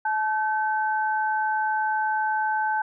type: tone pair together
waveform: sine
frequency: 864 / 1536 Hz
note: A5 / G6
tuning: -32 / -36 cents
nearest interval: minor seventh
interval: 996 cents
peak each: -23 / -27 dBFS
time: 0.05-2.82 s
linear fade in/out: 5 ms
effects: none